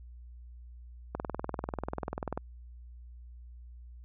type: click train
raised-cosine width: 1 ms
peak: -19 dBFS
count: 26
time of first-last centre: 1.15-2.375 s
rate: 20.4 Hz
effects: added 60 Hz sine -46 dBFS peak until 4.04 s